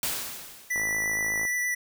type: noise with exponential decay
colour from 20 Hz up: white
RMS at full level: -27 dBFS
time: 0.03-1.09 s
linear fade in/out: 1 ms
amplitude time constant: 230 ms
type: tone with vibrato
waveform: square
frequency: 1971 Hz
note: B6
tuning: 4 cents flat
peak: -26 dBFS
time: 0.7-1.75 s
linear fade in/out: 10 ms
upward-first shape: sine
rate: 8.5 Hz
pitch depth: 10 cents each way
type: click train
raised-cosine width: 1 ms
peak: -25 dBFS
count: 38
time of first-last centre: 0.76-1.452 s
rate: 53.5 Hz
effects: none